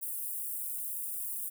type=high-pass noise; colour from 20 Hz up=white; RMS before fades=-37 dBFS; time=0.01-1.5 s; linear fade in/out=20 ms; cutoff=8800 Hz; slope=48 dB/octave; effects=none